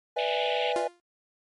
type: chord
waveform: triangle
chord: E dominant seventh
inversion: second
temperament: just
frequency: 494.4 / 593.3 / 659.3 / 824.1 Hz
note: B4 / D5 / E5 / G#5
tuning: +2 / +18 / 0 / -14 cents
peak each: -28 / -31 / -31 / -29 dBFS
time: 0.16-0.88 s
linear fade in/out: 10 ms
type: band-pass noise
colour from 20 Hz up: white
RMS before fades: -34 dBFS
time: 0.18-0.73 s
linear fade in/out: 10 ms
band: 2200 to 3400 Hz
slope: 48 dB/octave
type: tone with exponential decay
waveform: sawtooth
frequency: 349.2 Hz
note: F4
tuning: in tune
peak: -23 dBFS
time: 0.76-1 s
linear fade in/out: 1 ms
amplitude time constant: 52 ms
effects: MP3 48 kbps